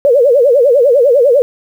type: tone with vibrato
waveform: sine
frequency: 522 Hz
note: C5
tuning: 4 cents flat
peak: -5 dBFS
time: 0.05-1.42 s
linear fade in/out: 0 ms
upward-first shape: sine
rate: 10 Hz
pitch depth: 210 cents each way
effects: 7-bit